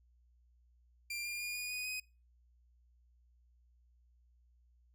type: tone with pitch steps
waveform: sawtooth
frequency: 2379 / 2404 / 2429 / 2454 / 2480 / 2506 Hz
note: D7 / D7 / D#7 / D#7 / D#7 / D#7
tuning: +22 / +40 / -42 / -25 / -6 / +12 cents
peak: -35 dBFS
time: 1.1-2 s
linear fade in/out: 5 ms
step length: 150 ms
effects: noise-tail reverb RT60 0.3 s tail -22 dB re dry + added 60 Hz sine -65 dBFS peak until 4.94 s